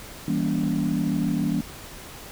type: chord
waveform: sine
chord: E diminished seventh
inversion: none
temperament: just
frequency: 164.81 / 197.78 / 237.3 / 284.8 Hz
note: E3 / G3 / Bb3 / Db4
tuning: 0 / +16 / +31 / +47 cents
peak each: -26 dBFS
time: 0.28-1.61 s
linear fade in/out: 2 ms
effects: tanh soft clip ceiling -15 dBFS + pink hiss -41 dBFS RMS until 2.31 s